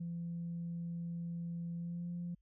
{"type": "tone with pitch glide", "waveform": "sine", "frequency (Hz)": [170, 173.77], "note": ["F3", "F3"], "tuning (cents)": [-46, -8], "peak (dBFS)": -37, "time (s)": [0, 2.35], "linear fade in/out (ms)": 10, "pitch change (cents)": 38, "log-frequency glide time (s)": [1.76, 2.09], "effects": ["tanh soft clip ceiling -34 dBFS", "added 50 Hz sine -70 dBFS peak until 2.41 s"]}